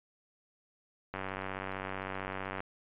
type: click train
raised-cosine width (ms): 0.5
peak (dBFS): -22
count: 141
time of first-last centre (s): 1.14-2.604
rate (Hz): 95.6
effects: resampled to 8000 Hz